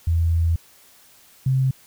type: tone pair in turn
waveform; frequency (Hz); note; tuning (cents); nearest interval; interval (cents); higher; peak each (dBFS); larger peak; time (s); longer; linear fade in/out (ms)
sine; 83.1 / 131.91; E2 / C3; +15 / +14; minor sixth; 799; second; -16; neither; 0.07-0.56 / 1.46-1.71; first; 5
effects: white hiss -52 dBFS RMS until 1.86 s